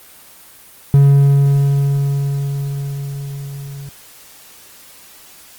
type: tone with level ramp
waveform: triangle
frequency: 140 Hz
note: C#3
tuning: 18 cents sharp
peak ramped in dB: -3 to -26 dBFS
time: 0.94-3.89 s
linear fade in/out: 0 ms
effects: white hiss -42 dBFS RMS until 5.58 s + Opus 24 kbps